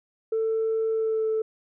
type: tone with pitch glide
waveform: sine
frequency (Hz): 445 to 439.4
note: A4 to A4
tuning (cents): +20 to -2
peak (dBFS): -21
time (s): 0.32-1.42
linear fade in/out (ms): 5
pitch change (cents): -22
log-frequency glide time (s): 0.91-1.28
effects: tanh soft clip ceiling -19 dBFS